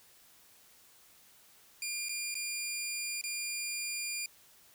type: tone with dropouts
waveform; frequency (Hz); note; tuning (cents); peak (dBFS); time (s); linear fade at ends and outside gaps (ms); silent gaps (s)
15% pulse; 2400; D7; +37; -28; 1.82-4.26; 2; 2.086-2.092 / 2.343-2.352 / 3.213-3.238
effects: white hiss -61 dBFS RMS until 4.74 s